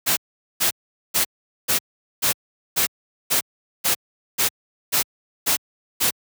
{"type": "noise bursts", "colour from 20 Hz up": "white", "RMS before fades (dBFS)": -19, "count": 12, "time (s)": [0.06, 6.11], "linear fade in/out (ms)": 20, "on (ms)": 110, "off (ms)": 430, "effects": ["high-pass 80 Hz 12 dB/octave"]}